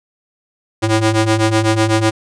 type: ring-modulated tone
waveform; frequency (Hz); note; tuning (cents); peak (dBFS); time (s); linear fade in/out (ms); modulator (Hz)
sawtooth; 220; A3; 0; -5; 0.82-2.11; 20; 114
effects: resampled to 22050 Hz